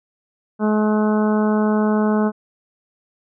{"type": "harmonic tone", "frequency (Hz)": 213.1, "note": "G#3", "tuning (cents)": 45, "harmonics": [1, 2, 3, 4, 5, 6, 7], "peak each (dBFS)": [-16, -22, -26, -28, -30, -32, -33], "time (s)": [0.59, 2.32], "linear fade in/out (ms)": 50, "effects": []}